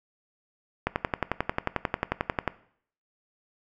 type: click train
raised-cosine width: 0.5 ms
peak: -9 dBFS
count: 19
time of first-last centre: 0.87-2.477 s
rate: 11.2 Hz
effects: noise-tail reverb RT60 0.6 s tail -18 dB re dry